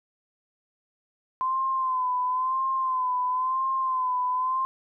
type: tone with vibrato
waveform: sine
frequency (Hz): 1029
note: C6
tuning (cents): -29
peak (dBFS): -23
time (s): 1.41-4.65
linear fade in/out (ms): 0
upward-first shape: sine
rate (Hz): 0.98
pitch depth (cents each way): 52
effects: none